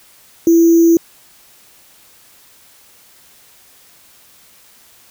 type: tone with sample-and-hold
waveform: sine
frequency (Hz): 334.1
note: E4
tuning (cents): +23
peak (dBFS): -6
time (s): 0.47-0.97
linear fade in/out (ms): 2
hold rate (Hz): 6300
effects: white hiss -47 dBFS RMS until 5.1 s